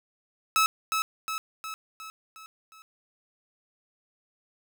sawtooth tone with echo, 1298 Hz, E6, 27 cents flat, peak -16 dBFS, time 0.56-0.66 s, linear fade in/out 0 ms, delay 360 ms, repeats 6, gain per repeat -5 dB, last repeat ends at 2.82 s, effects none

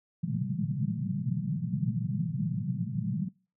white band-pass noise, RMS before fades -31 dBFS, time 0.23-3.29 s, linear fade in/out 10 ms, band 110 to 210 Hz, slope 96 dB/octave, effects noise-tail reverb RT60 0.4 s tail -25 dB re dry

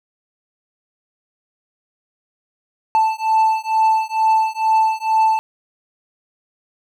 triangle beating tone pair, 880 / 882.2 Hz, A5 / A5, 0 / +4 cents, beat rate 2.2 Hz, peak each -15 dBFS, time 2.95-5.39 s, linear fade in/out 0 ms, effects none

